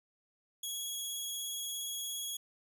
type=tone with vibrato; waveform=15% pulse; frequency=3328 Hz; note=G#7; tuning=3 cents sharp; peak=-30 dBFS; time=0.63-2.37 s; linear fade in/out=5 ms; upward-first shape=sine; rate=17 Hz; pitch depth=13 cents each way; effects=none